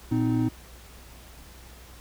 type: tone cluster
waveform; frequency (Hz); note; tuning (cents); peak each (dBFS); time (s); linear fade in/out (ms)
triangle; 117.5 / 256.2 / 312.3; A#2 / C4 / D#4; +14 / -36 / +7; -24; 0.11-0.49; 10
effects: added 60 Hz sine -48 dBFS peak until 2 s + pink hiss -50 dBFS RMS until 2 s